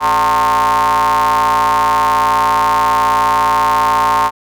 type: ring-modulated tone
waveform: square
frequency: 79.8 Hz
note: D#2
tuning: 44 cents sharp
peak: -8 dBFS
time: 0-4.31 s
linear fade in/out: 50 ms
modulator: 987 Hz
effects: none